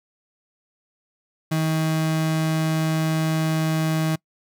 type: tone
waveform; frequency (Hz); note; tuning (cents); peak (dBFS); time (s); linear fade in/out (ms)
35% pulse; 158.8; D#3; +36; -18; 1.51-4.16; 10
effects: noise-tail reverb RT60 0.1 s tail -25 dB re dry